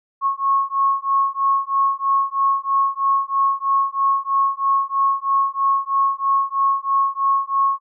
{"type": "beating tone pair", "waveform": "sine", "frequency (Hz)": [1094, 1097.1], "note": ["C#6", "C#6"], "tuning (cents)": [-23, -18], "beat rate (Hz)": 3.1, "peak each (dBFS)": -19, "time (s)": [0.21, 7.8], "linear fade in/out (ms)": 50, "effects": []}